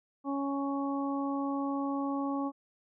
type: harmonic tone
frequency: 278 Hz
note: C#4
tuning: 5 cents sharp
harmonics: 1 / 2 / 3 / 4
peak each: -31 / -40 / -39 / -39 dBFS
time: 0.24-2.52 s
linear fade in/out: 50 ms
effects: none